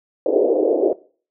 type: band-pass noise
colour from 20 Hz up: pink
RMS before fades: -17 dBFS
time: 0.26-0.93 s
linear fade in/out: 2 ms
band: 330 to 600 Hz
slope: 48 dB/octave
effects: noise-tail reverb RT60 0.4 s tail -19 dB re dry